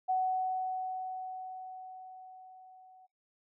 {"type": "tone with level ramp", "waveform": "sine", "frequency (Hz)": 747, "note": "F#5", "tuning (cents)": 16, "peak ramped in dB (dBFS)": [-26, -55], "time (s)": [0.08, 3.07], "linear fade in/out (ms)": 20, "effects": ["noise-tail reverb RT60 0.2 s tail -26 dB re dry"]}